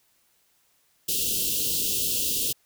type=band-stop noise; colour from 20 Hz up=white; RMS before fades=-26 dBFS; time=1.08-2.53 s; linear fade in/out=10 ms; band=520 to 2700 Hz; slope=96 dB/octave; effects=white hiss -66 dBFS RMS until 2.65 s